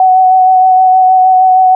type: tone with vibrato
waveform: sine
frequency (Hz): 747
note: F#5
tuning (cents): +16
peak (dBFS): -3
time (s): 0-1.75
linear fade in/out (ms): 2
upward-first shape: sine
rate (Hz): 6.4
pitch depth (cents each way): 15
effects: none